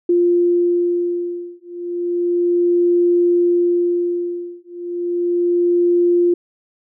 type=beating tone pair; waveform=sine; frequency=349.2 / 349.53 Hz; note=F4 / F4; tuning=0 / +1 cents; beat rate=0.33 Hz; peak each=-17 dBFS; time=0.09-6.34 s; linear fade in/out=5 ms; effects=none